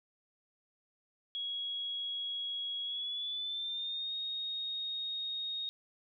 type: tone with pitch glide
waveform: sine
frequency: 3322 to 3729 Hz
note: G#7 to A#7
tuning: 0 to 0 cents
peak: -35 dBFS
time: 1.35-5.69 s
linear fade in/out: 0 ms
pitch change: +200 cents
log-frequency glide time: 2.83-4.14 s
effects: none